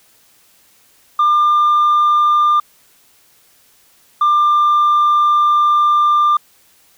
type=tone pair in turn; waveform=sine; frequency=1198 / 1192.7 Hz; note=D6 / D6; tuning=+34 / +26 cents; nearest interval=unison; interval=8 cents; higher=first; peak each=-7 dBFS; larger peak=neither; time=1.19-2.6 / 4.21-6.37 s; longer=second; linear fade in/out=5 ms; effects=tanh soft clip ceiling -8 dBFS + white hiss -52 dBFS RMS until 6.97 s